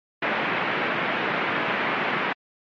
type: band-pass noise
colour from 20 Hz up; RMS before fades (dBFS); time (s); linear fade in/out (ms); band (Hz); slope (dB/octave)
white; -25; 0.22-2.33; 5; 150 to 2400; 24
effects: low-pass 4000 Hz 12 dB/octave + MP3 48 kbps